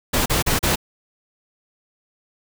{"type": "noise bursts", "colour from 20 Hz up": "pink", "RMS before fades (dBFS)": -19, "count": 4, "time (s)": [0.13, 0.758], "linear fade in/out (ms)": 10, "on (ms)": 130, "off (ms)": 36, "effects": []}